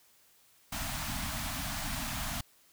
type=band-stop noise; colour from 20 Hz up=pink; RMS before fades=-36 dBFS; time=0.72-2.41 s; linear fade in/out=5 ms; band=290 to 620 Hz; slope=96 dB/octave; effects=white hiss -64 dBFS RMS until 2.72 s